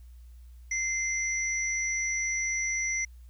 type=tone pair together; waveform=sine; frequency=2083 / 5898 Hz; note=C7 / F#8; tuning=-8 / -6 cents; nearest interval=octave + tritone; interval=1802 cents; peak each=-29 / -31 dBFS; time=0.71-3.05 s; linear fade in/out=5 ms; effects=added 60 Hz sine -46 dBFS peak until 3.29 s + white hiss -69 dBFS RMS until 3.29 s